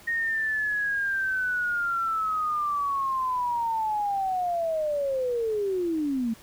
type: linear sweep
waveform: sine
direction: down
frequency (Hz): 1864.7 to 218.2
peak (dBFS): -24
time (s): 0.07-6.34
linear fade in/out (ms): 10
effects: pink hiss -51 dBFS RMS until 6.42 s